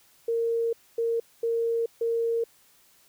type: tone bursts at uneven times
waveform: sine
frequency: 461.7 Hz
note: A#4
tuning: 17 cents flat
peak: -23 dBFS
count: 4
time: 0.28-0.73 / 0.98-1.2 / 1.43-1.86 / 2.01-2.44 s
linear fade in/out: 5 ms
effects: white hiss -60 dBFS RMS until 3.08 s